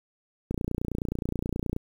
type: click train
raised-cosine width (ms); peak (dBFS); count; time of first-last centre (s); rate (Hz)
3; -16; 38; 0.51-1.764; 29.5
effects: 8-bit